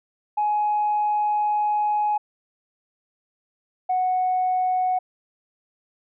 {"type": "tone pair in turn", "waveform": "sine", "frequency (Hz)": [839, 738.3], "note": ["G#5", "F#5"], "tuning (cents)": [17, -4], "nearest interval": "major second", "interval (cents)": 221, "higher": "first", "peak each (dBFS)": -18, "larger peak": "neither", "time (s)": [[0.37, 2.18], [3.89, 4.99]], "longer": "first", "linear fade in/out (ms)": 10, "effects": ["tanh soft clip ceiling -15 dBFS"]}